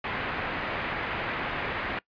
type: low-pass noise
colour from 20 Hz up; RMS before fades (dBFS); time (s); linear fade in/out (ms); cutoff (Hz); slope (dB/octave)
white; -32; 0.04-1.99; 5; 2400; 24
effects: noise-tail reverb RT60 0.1 s tail -22 dB re dry + resampled to 11025 Hz